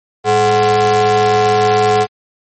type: ring-modulated tone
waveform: square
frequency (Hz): 157.3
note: D#3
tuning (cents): +19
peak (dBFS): -7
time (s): 0.24-2.07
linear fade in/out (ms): 50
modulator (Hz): 583
effects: MP3 32 kbps